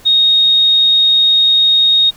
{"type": "tone", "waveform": "sine", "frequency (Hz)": 3729, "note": "A#7", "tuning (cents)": 0, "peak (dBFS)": -7, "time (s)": [0.05, 2.11], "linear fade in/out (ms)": 20, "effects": ["pink hiss -42 dBFS RMS until 2.16 s"]}